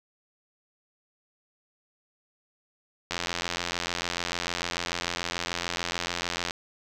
click train, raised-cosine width 0.2 ms, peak -11 dBFS, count 296, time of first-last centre 3.11-6.509 s, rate 86.8 Hz, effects none

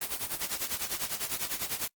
white noise with tremolo, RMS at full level -31 dBFS, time 0.01-1.88 s, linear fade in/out 5 ms, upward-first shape sine, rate 10 Hz, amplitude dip 80%, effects noise-tail reverb RT60 0.1 s tail -23 dB re dry + Opus 24 kbps

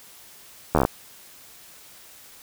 slowing click train, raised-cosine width 1 ms, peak -4 dBFS, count 8, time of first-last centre 0.75-0.851 s, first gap 12 ms, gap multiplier 1.06, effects white hiss -48 dBFS RMS until 2.42 s

